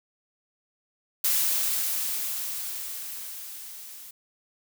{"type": "noise with level ramp", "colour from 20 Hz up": "blue", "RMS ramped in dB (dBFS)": [-23, -44], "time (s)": [1.24, 4.11], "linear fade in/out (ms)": 5, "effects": []}